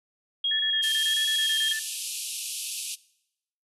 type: tone with vibrato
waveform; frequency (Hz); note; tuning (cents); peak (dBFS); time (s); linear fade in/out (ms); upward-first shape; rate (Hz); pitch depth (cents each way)
sine; 3263; G#7; -31; -23; 0.44-1.73; 5; sine; 1.5; 24
type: tone bursts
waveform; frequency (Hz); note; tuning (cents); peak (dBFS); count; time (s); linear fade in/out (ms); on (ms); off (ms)
sine; 1760; A6; 0; -29; 12; 0.51-1.794; 5; 85; 24
type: band-pass noise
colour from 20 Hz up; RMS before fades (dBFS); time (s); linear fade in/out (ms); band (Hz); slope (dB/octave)
white; -34; 0.82-2.96; 20; 2500 to 12000; 96
effects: noise-tail reverb RT60 0.8 s tail -21 dB re dry